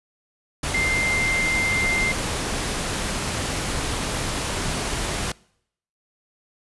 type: tone in noise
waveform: sine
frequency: 2093 Hz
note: C7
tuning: in tune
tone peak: -20 dBFS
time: 0.74-2.12 s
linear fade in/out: 5 ms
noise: pink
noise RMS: -26 dBFS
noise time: 0.63-5.32 s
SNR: +3 dB
effects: noise-tail reverb RT60 0.7 s tail -24 dB re dry + resampled to 24000 Hz